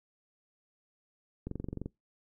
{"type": "click train", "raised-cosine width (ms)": 3, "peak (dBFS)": -24, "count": 10, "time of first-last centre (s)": [1.47, 1.86], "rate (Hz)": 23.1, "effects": ["noise-tail reverb RT60 0.2 s tail -24 dB re dry"]}